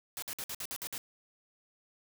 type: noise bursts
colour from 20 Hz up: white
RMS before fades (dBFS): -39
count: 8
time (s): 0.17-0.979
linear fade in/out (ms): 0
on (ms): 53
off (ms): 55
effects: none